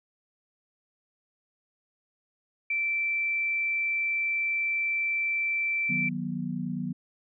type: tone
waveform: sine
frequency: 2336 Hz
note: D7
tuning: 10 cents flat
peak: -25 dBFS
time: 2.7-6.09 s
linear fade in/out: 5 ms
type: chord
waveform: sine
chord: B major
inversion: first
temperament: equal with one note detuned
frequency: 155.56 / 185 / 243 Hz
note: D#3 / F#3 / B3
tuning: 0 / 0 / -28 cents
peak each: -35 / -33 / -33 dBFS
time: 5.89-6.93 s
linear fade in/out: 10 ms
effects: none